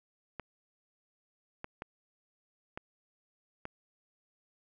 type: clicks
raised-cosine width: 0.5 ms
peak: -24 dBFS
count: 5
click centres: 0.397 / 1.644 / 1.821 / 2.775 / 3.654 s
effects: none